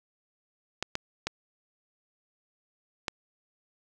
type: clicks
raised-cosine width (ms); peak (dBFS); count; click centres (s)
0.2; -12; 4; 0.826 / 0.954 / 1.27 / 3.082
effects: none

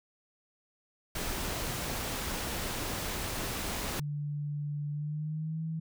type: noise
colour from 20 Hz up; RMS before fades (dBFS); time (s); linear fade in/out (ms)
pink; -35; 1.15-4; 5
type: tone with pitch glide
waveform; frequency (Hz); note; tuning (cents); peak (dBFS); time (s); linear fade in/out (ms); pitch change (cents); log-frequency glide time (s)
sine; 146.6 to 160.79; D3 to E3; -3 to -43; -32; 3.99-5.8; 10; +160; 4.91-5.62
effects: none

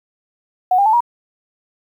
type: tone with pitch steps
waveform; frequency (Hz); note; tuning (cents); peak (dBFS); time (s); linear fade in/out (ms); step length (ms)
sine; 735 / 801.5 / 874.1 / 953.2; F#5 / G5 / A5 / A#5; -12 / +38 / -12 / +38; -10; 0.71-1.006; 5; 74
effects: 8-bit

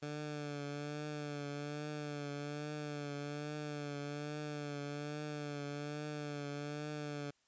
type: tone with vibrato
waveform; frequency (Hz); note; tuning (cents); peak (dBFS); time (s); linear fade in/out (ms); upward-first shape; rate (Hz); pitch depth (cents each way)
15% pulse; 146.83; D3; 0; -34; 0.02-7.31; 10; triangle; 1.2; 45
effects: white hiss -75 dBFS RMS until 7.47 s + resampled to 16000 Hz

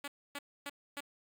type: tone bursts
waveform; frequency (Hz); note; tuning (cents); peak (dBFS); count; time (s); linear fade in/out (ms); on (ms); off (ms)
5% pulse; 284.9; C#4; +48; -28; 4; 0.04-1.006; 5; 39; 270
effects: none

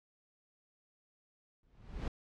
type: noise with exponential growth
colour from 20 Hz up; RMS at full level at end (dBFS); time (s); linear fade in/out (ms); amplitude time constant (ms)
brown; -33; 1.63-2.08; 2; 96
effects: low-pass 5000 Hz 12 dB/octave

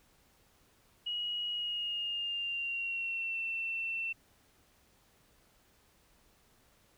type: tone with pitch glide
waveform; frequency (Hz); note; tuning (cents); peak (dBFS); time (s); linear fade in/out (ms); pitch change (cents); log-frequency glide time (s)
sine; 2900 to 2690; F#7 to E7; -35 to +34; -33; 1.06-4.13; 10; -131; 1.52-3.38
effects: pink hiss -67 dBFS RMS until 6.97 s

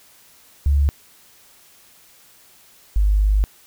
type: tone pair in turn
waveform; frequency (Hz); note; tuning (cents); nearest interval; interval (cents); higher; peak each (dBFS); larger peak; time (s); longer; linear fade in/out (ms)
sine; 71 / 50.75; C#2 / G#1; +42 / -39; tritone; 581; first; -13; neither; 0.66-0.89 / 2.96-3.44; second; 0
effects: white hiss -51 dBFS RMS until 3.66 s

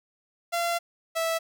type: tone pair in turn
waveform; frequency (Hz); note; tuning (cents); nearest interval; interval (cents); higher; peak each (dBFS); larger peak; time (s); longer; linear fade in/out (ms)
sawtooth; 685 / 656.2; F5 / E5; -34 / -8; minor second; 74; first; -21; neither; 0.52-0.79 / 1.15-1.39; first; 20
effects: none

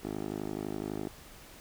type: tone with band-pass filter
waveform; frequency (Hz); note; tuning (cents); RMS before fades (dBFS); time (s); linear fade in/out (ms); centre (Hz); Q
10% pulse; 51.91; G#1; 0; -37; 0.03-1.09; 10; 400; 1.8
effects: pink hiss -52 dBFS RMS until 1.6 s

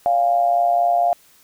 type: tone with amplitude modulation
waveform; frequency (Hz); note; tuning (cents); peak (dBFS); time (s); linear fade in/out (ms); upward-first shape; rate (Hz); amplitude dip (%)
sine; 698.5; F5; 0; -11; 0.06-1.13; 0; sine; 124; 65
effects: white hiss -53 dBFS RMS until 1.43 s

